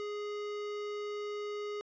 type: tone with hard clipping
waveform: sine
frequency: 415.3 Hz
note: G#4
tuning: in tune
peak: -38 dBFS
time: 0-1.81 s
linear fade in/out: 0 ms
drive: 18 dB
effects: resampled to 16000 Hz